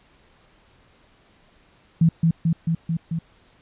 sine tone with echo, 164.81 Hz, E3, in tune, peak -12 dBFS, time 2.01-2.09 s, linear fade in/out 5 ms, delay 220 ms, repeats 5, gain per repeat -2 dB, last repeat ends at 3.19 s, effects pink hiss -57 dBFS RMS until 3.61 s + resampled to 8000 Hz

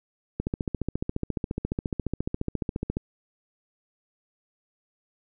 click train, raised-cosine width 3 ms, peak -14 dBFS, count 38, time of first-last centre 0.4-2.969 s, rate 14.4 Hz, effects none

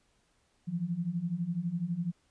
sine beating tone pair, 164.81 / 176.81 Hz, E3 / F3, 0 / +22 cents, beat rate 12 Hz, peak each -35 / -32 dBFS, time 0.67-2.12 s, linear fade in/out 20 ms, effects pink hiss -71 dBFS RMS until 2.3 s + resampled to 22050 Hz

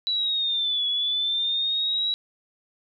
sine linear two-way sweep, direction down then up, 3951 to 3376 to 3896 Hz, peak -22 dBFS, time 0.07-2.14 s, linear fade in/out 0 ms, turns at 0.87 s, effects none

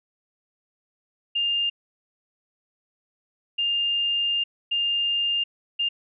sine tone bursts at uneven times, 2808 Hz, F7, 9 cents sharp, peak -21 dBFS, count 4, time 1.35-1.7 / 3.58-4.44 / 4.71-5.44 / 5.79-5.89 s, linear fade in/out 10 ms, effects none

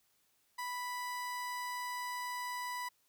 30% pulse tone, 987.8 Hz, B5, in tune, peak -35 dBFS, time 0.58-2.89 s, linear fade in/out 10 ms, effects white hiss -74 dBFS RMS until 3.08 s

